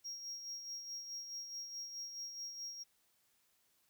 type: tone with tremolo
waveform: triangle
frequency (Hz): 5600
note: F8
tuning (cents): +4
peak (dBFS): -40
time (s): 0.04-2.84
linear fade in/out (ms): 20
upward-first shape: sine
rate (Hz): 4.7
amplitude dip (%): 50
effects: white hiss -75 dBFS RMS until 3.89 s